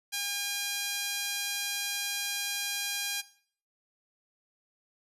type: tone with high-pass filter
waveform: sawtooth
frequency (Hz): 809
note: G#5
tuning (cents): -46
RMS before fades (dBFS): -33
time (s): 0.12-3.22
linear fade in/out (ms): 20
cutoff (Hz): 2900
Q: 0.72
effects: noise-tail reverb RT60 0.5 s tail -17 dB re dry + resampled to 32000 Hz